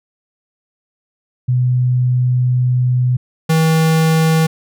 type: tone pair in turn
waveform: sine / square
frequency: 125.3 / 160.44 Hz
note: B2 / E3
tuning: +25 / -47 cents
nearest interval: major third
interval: 428 cents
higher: second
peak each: -11 dBFS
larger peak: neither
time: 1.48-3.17 / 3.49-4.47 s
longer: first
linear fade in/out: 10 ms
effects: none